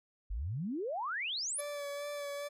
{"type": "exponential sweep", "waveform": "sine", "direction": "up", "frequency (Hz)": [43.65, 11480], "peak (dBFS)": -34, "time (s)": [0.3, 1.61], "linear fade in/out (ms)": 10}
{"type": "tone with vibrato", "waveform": "40% pulse", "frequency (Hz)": 576, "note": "D5", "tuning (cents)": -34, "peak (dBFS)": -37, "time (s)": [1.58, 2.49], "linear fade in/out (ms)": 20, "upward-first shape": "sine", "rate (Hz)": 2.4, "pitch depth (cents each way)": 23}
{"effects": ["resampled to 32000 Hz"]}